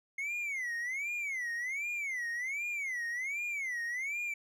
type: tone with vibrato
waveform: triangle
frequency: 2125 Hz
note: C7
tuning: 26 cents sharp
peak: -32 dBFS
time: 0.18-4.34 s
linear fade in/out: 5 ms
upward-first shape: sine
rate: 1.3 Hz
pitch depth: 230 cents each way
effects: none